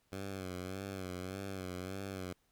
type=tone with vibrato; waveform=10% pulse; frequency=94.2 Hz; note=F#2; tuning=32 cents sharp; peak=-32 dBFS; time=0.12-2.33 s; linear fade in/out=5 ms; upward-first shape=sine; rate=1.7 Hz; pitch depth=74 cents each way; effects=pink hiss -75 dBFS RMS until 2.51 s